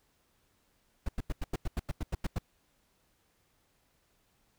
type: noise bursts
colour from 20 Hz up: brown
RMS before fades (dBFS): -31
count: 12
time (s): 1.06-2.386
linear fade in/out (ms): 5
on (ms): 28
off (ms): 90
effects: pink hiss -72 dBFS RMS until 4.58 s